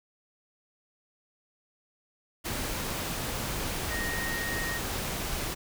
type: tone in noise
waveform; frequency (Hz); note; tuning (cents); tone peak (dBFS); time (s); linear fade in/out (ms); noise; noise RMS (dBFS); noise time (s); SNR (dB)
sine; 1864.7; A#6; 0; -33; 3.9-4.79; 20; pink; -33; 2.44-5.55; -3
effects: none